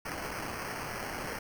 blue noise with sample-and-hold, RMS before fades -38 dBFS, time 0.05-1.39 s, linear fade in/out 5 ms, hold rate 3675 Hz, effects none

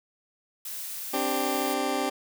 blue noise, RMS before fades -36 dBFS, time 0.65-1.74 s, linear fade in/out 5 ms
20% pulse chord, C suspended second, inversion none, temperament just, 261.6 / 294.3 / 392.4 Hz, C4 / D4 / G4, 0 / +4 / +2 cents, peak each -26 dBFS, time 1.13-2.1 s, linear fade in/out 10 ms
effects none

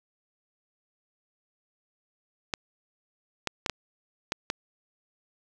clicks, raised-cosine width 0.2 ms, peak -10 dBFS, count 6, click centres 2.538 / 3.473 / 3.662 / 3.697 / 4.321 / 4.501 s, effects none

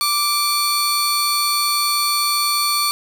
sawtooth tone pair together, 1174.7 / 4435 Hz, D6 / C#8, 0 / 0 cents, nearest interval octave + major seventh, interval 2300 cents, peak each -16 dBFS, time 0.01-2.91 s, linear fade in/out 0 ms, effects none

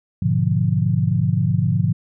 sine chord, G# diminished seventh, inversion none, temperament equal, 103.83 / 123.47 / 146.83 / 174.61 Hz, G#2 / B2 / D3 / F3, 0 / 0 / 0 / 0 cents, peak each -21 dBFS, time 0.22-1.93 s, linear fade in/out 5 ms, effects none

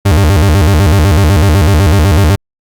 40% pulse tone with vibrato, 87.31 Hz, F2, in tune, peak -4 dBFS, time 0.05-2.36 s, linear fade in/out 10 ms, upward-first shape square, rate 8 Hz, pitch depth 230 cents each way, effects Opus 48 kbps

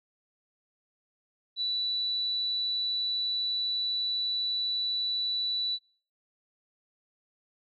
sine tone, 3956 Hz, B7, 2 cents sharp, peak -27 dBFS, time 1.56-5.79 s, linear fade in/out 50 ms, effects noise-tail reverb RT60 0.4 s tail -23 dB re dry

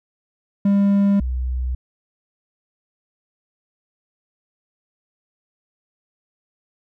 triangle / sine tone pair in turn, 200 / 63 Hz, G3 / B1, +35 / +35 cents, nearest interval octave + minor sixth, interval 2000 cents, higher first, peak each -11 / -20 dBFS, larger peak first, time 0.65-1.2 / 1.2-1.75 s, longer neither, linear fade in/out 5 ms, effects none

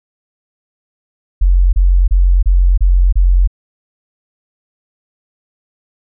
sine tone bursts, 44.87 Hz, F1, 48 cents sharp, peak -6 dBFS, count 6, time 1.41-3.475 s, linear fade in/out 10 ms, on 320 ms, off 29 ms, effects none

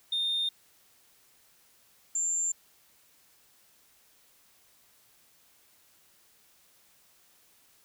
sine tone pair in turn, 3643 / 7286 Hz, A#7 / A#8, -41 / -41 cents, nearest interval octave, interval 1200 cents, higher second, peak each -25 dBFS, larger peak neither, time 0.12-0.49 / 2.15-2.52 s, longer neither, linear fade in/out 5 ms, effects tanh soft clip ceiling -24 dBFS + white hiss -63 dBFS RMS until 7.84 s

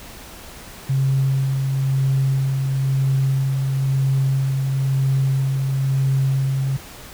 sine tone with tremolo, 134.7 Hz, C#3, 49 cents flat, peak -14 dBFS, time 0.89-6.77 s, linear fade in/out 10 ms, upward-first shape sine, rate 1 Hz, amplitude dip 35%, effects tanh soft clip ceiling -10 dBFS + pink hiss -39 dBFS RMS until 7.13 s

